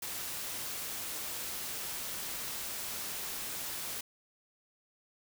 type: noise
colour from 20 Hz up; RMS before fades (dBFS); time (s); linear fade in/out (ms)
white; -39; 0.02-4.01; 5
effects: none